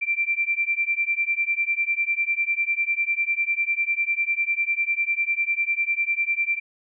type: beating tone pair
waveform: sine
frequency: 2349 / 2359 Hz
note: D7 / D7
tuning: 0 / +7 cents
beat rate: 10 Hz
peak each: -24 dBFS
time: 0.01-6.6 s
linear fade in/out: 20 ms
effects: none